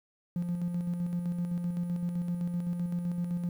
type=tone with tremolo; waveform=triangle; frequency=174.61 Hz; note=F3; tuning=in tune; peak=-25 dBFS; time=0.36-3.49 s; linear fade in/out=2 ms; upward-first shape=square; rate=7.8 Hz; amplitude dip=45%; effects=tanh soft clip ceiling -23 dBFS + 10-bit